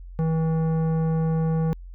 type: tone with tanh clipping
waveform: triangle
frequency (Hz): 161.2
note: E3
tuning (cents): -38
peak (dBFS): -22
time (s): 0.19-1.73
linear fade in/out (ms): 0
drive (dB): 17
effects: added 44 Hz sine -37 dBFS peak until 1.94 s